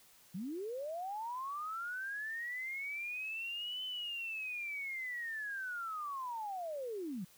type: linear two-way sweep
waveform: sine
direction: up then down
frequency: 164.81 to 3051 to 164.81 Hz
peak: -38 dBFS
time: 0.34-7.25 s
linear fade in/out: 10 ms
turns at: 3.84 s
effects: white hiss -63 dBFS RMS until 7.37 s